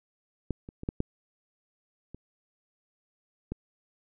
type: clicks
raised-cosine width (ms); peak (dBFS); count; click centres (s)
3; -16 / -29 / -26 / -16 / -14 / -29 / -20; 7; 0.507 / 0.689 / 0.834 / 0.889 / 1.004 / 2.146 / 3.52
effects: none